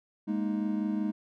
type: chord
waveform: triangle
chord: Ab suspended second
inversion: none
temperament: equal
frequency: 207.7 / 233.1 / 311.1 Hz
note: Ab3 / Bb3 / Eb4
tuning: 0 / 0 / 0 cents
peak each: -28 / -33 / -31 dBFS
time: 0.27-1.12 s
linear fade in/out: 20 ms
effects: none